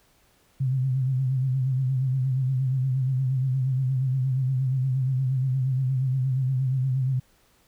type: tone with vibrato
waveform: sine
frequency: 130.81 Hz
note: C3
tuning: in tune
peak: -21 dBFS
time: 0.6-7.2 s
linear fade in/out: 10 ms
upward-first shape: sine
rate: 8.5 Hz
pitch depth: 62 cents each way
effects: pink hiss -62 dBFS RMS until 7.67 s